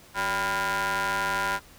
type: ring-modulated tone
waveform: sawtooth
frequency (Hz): 207.7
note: G#3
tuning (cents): 0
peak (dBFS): -18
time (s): 0.14-1.6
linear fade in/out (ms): 50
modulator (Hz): 1200
effects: pink hiss -52 dBFS RMS until 1.78 s